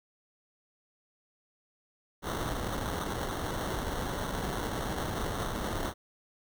pink noise with sample-and-hold, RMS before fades -34 dBFS, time 2.22-5.94 s, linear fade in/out 50 ms, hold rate 2450 Hz, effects none

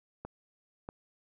clicks, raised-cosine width 1 ms, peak -26 dBFS, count 2, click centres 0.25 / 0.889 s, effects none

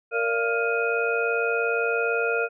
sine tone cluster, 463.6 / 581 / 687 / 1405 / 2499 Hz, A#4 / D5 / F5 / F6 / D#7, -10 / -19 / -29 / +10 / +7 cents, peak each -25 / -33 / -31 / -26 / -30 dBFS, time 0.11-2.49 s, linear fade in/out 50 ms, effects none

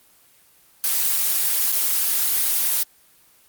blue noise with dropouts, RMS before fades -20 dBFS, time 0.84-2.83 s, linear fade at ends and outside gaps 0 ms, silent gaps 1.718-1.724 s, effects white hiss -55 dBFS RMS until 3.48 s + Opus 24 kbps

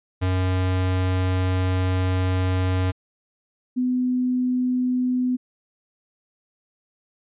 square / sine tone pair in turn, 92.5 / 251.3 Hz, F#2 / B3, 0 / +30 cents, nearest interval octave + perfect fourth, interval 1730 cents, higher second, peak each -20 / -19 dBFS, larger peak second, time 0.21-2.92 / 3.76-5.37 s, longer first, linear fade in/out 20 ms, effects resampled to 8000 Hz

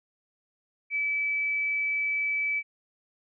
sine tone, 2302 Hz, D7, 35 cents flat, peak -25 dBFS, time 0.9-2.63 s, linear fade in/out 50 ms, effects none

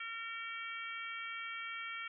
harmonic tone, 457.2 Hz, A#4, 34 cents flat, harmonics 3 / 4 / 5 / 6 / 7, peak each -45 / -48 / -44 / -52 / -50 dBFS, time 0-2.08 s, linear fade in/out 5 ms, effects none

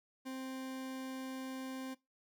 40% pulse tone, 262.2 Hz, C4, 4 cents sharp, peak -40 dBFS, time 0.25-1.95 s, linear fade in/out 20 ms, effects noise-tail reverb RT60 0.2 s tail -19 dB re dry

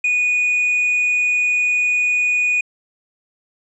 triangle tone with tanh clipping, 2467 Hz, D#7, 15 cents flat, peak -15 dBFS, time 0.04-2.61 s, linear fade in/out 5 ms, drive 6 dB, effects resampled to 24000 Hz

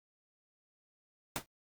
pink noise with exponential decay, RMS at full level -31 dBFS, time 1.36-1.46 s, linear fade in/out 0 ms, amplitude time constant 20 ms, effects Opus 48 kbps

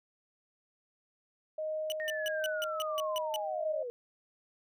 sine tone with tremolo, 622.3 Hz, D#5, in tune, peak -32 dBFS, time 1.58-3.83 s, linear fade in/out 5 ms, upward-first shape sine, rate 1.5 Hz, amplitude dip 30%
40% pulse tone bursts, 2960 Hz, F#7, in tune, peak -33 dBFS, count 9, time 1.9-3.36 s, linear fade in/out 0 ms, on 20 ms, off 160 ms
sine linear sweep, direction down, 1864.7 to 466.2 Hz, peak -36 dBFS, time 2-3.9 s, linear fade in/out 0 ms
effects none

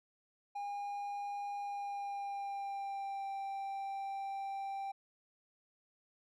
triangle tone with pitch glide, 811 to 785.6 Hz, G#5 to G5, -41 to +4 cents, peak -36 dBFS, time 0.55-4.92 s, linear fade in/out 10 ms, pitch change -55 cents, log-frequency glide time 1.55-3.28 s, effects none

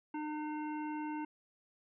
harmonic tone, 303.5 Hz, D#4, 43 cents flat, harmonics 1 / 3 / 5 / 7 / 9, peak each -38 / -42 / -52 / -55 / -56 dBFS, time 0.14-1.25 s, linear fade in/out 5 ms, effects none

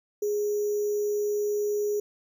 sine tone with sample-and-hold, 415.3 Hz, G#4, in tune, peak -24 dBFS, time 0.22-2 s, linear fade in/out 5 ms, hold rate 6300 Hz, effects none

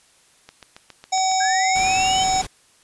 click train, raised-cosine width 0.2 ms, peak -22 dBFS, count 7, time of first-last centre 0.49-1.315 s, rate 7.27 Hz
harmonic tone, 758 Hz, F#5, 42 cents sharp, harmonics 1 / 3 / 5 / 7 / 9 / 10, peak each -18 / -32 / -32 / -28 / -26 / -37 dBFS, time 1.12-2.42 s, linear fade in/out 10 ms
sine linear sweep, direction up, 1583 to 3113 Hz, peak -23 dBFS, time 1.4-2.24 s, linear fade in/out 10 ms
pink noise, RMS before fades -32 dBFS, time 1.75-2.47 s, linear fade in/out 10 ms
effects white hiss -56 dBFS RMS until 2.83 s + resampled to 24000 Hz

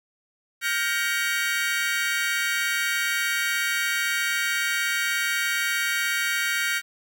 35% pulse chord, G half-diminished seventh, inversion third, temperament just, 1411.2 / 1568 / 1881.6 / 2258 Hz, F6 / G6 / Bb6 / Db7, +18 / 0 / +16 / +31 cents, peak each -27 dBFS, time 0.61-6.82 s, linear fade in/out 50 ms, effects 9-bit

